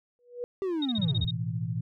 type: tone with exponential growth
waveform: sine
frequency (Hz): 486.1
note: B4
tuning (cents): -28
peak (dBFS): -28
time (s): 0.19-0.44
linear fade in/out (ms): 0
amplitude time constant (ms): 53
type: linear sweep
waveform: triangle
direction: down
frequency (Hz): 397.3 to 69.3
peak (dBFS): -25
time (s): 0.62-1.25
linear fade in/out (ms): 0
type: tone bursts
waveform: sine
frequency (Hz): 3729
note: A#7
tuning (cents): 0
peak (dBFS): -29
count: 8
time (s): 0.82-1.309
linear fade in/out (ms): 5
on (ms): 34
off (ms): 31
type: chord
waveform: sine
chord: A suspended second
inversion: none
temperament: just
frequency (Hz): 110 / 123.75 / 165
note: A2 / B2 / E3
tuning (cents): 0 / +4 / +2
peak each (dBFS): -33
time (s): 0.98-1.81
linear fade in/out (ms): 5
effects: none